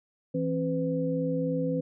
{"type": "tone cluster", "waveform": "sine", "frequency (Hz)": [164.2, 267.7, 503], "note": ["E3", "C4", "B4"], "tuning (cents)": [-6, 40, 32], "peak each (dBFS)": -30, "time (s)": [0.34, 1.81], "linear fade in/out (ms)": 10, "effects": []}